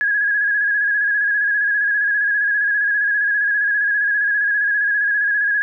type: tone with vibrato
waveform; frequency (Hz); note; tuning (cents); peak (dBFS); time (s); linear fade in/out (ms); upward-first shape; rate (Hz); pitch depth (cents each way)
sine; 1661.2; G#6; 0; -15; 0.01-5.62; 0; square; 15; 36
effects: none